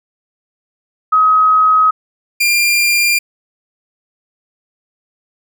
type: tone pair in turn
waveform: sine / sawtooth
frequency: 1268 / 2394 Hz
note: D#6 / D7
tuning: +32 / +33 cents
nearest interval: major seventh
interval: 1101 cents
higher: second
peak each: -7 dBFS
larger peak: neither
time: 1.12-1.91 / 2.4-3.19 s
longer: neither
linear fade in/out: 10 ms
effects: none